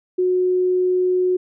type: tone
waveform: sine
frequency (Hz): 365.5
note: F#4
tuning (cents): -21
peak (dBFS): -15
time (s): 0.18-1.37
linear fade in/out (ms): 10
effects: none